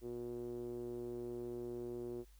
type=tone with low-pass filter; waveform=5% pulse; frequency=120.4 Hz; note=B2; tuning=44 cents flat; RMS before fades=-44 dBFS; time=0.01-2.25 s; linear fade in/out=50 ms; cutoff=370 Hz; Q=4.3; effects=added 50 Hz sine -59 dBFS peak until 2.39 s + white hiss -71 dBFS RMS until 2.39 s